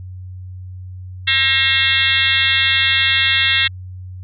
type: tone with frequency modulation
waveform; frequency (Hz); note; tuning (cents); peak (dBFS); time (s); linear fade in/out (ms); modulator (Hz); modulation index
sine; 2706; E7; +45; -12; 1.27-3.68; 10; 275; 3.8
effects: added 92 Hz sine -29 dBFS peak until 4.23 s